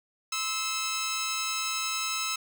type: tone pair together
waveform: 10% pulse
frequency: 1042.6 / 1306 Hz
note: C6 / E6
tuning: -6 / -17 cents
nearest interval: major third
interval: 389 cents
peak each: -30 / -21 dBFS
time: 0.32-2.36 s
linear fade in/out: 5 ms
effects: none